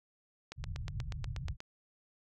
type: click train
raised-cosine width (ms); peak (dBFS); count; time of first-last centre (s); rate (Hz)
0.2; -25; 10; 0.52-1.604; 8.3
type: low-pass noise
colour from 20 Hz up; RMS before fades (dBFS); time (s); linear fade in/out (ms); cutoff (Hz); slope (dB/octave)
white; -40; 0.56-1.57; 50; 140; 48
effects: none